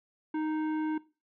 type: tone with hard clipping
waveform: triangle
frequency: 310.6 Hz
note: D#4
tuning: 3 cents flat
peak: -31 dBFS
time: 0.34-0.98 s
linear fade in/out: 5 ms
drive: 18 dB
effects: noise-tail reverb RT60 0.3 s tail -19 dB re dry + low-pass 2000 Hz 12 dB/octave